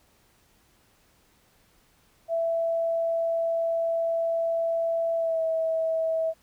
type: tone with pitch glide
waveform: sine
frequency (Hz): 664 to 648.5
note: E5 to E5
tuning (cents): +12 to -28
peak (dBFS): -23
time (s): 2.28-6.34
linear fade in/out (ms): 50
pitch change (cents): -40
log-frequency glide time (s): 5.17-5.42
effects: pink hiss -63 dBFS RMS until 6.42 s